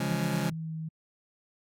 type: chord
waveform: sawtooth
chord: Db major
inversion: none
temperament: just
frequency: 138.59 / 173.24 / 207.9 Hz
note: Db3 / F3 / Ab3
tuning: 0 / -14 / +2 cents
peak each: -28 dBFS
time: 0-0.5 s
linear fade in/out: 5 ms
type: tone with pitch glide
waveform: sine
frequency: 164.5 to 159.54 Hz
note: E3 to D#3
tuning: -3 to +44 cents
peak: -33 dBFS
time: 0.06-0.89 s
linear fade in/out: 10 ms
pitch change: -53 cents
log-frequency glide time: 0.33-0.74 s
effects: AAC 48 kbps